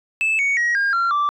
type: tone with pitch steps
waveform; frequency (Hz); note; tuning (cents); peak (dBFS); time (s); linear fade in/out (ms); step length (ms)
sine; 2623 / 2231 / 1898.1 / 1614.6 / 1373.5 / 1168.4; E7 / C#7 / A#6 / G#6 / F6 / D6; -9 / +11 / +31 / -49 / -29 / -9; -14; 0.21-1.29; 0; 180
effects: tanh soft clip ceiling -15 dBFS